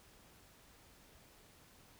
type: silence
effects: pink hiss -63 dBFS RMS until 1.99 s